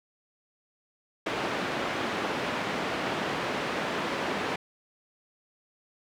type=band-pass noise; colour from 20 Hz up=pink; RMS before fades=-31 dBFS; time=1.26-4.56 s; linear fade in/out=5 ms; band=240 to 2700 Hz; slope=12 dB/octave; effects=none